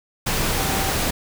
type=tone in noise; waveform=sine; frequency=778 Hz; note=G5; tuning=13 cents flat; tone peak=-29 dBFS; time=0.57-0.91 s; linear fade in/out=10 ms; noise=pink; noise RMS=-22 dBFS; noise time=0.26-1.11 s; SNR=-10 dB; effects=none